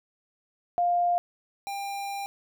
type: tone pair in turn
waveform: sine / square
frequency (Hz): 702 / 797.4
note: F5 / G5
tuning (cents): +9 / +29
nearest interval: major second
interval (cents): 220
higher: second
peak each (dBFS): -21 / -32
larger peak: first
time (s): 0.78-1.18 / 1.67-2.26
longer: second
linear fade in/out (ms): 0
effects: none